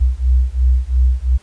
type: beating tone pair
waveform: sine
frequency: 61.6 / 64.5 Hz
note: B1 / C2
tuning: -4 / -24 cents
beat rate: 2.9 Hz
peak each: -14 dBFS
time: 0-1.38 s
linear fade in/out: 20 ms
effects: pink hiss -50 dBFS RMS until 1.42 s + resampled to 22050 Hz